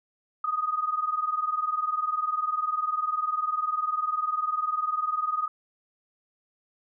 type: tone pair together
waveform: sine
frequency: 1229 / 1249 Hz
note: D#6 / D#6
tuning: -22 / +6 cents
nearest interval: unison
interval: 28 cents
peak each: -29 / -27 dBFS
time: 0.44-5.48 s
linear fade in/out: 5 ms
effects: none